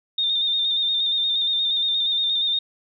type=tone with vibrato; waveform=sine; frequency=3645 Hz; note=A#7; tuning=40 cents flat; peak=-19 dBFS; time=0.18-2.59 s; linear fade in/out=5 ms; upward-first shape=square; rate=8.5 Hz; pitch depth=29 cents each way; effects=none